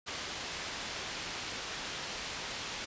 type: low-pass noise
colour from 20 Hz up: white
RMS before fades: -40 dBFS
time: 0.06-2.86 s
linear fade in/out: 20 ms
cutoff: 4900 Hz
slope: 12 dB/octave
effects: resampled to 16000 Hz